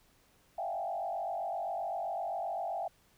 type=tone with frequency modulation; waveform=sine; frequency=730 Hz; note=F#5; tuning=24 cents flat; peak=-33 dBFS; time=0.58-2.88 s; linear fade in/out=5 ms; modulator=47.7 Hz; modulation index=1.8; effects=pink hiss -67 dBFS RMS until 3.17 s